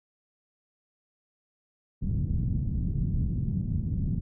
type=low-pass noise; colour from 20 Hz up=white; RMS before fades=-28 dBFS; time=2.01-4.21 s; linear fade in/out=20 ms; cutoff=170 Hz; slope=24 dB/octave; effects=none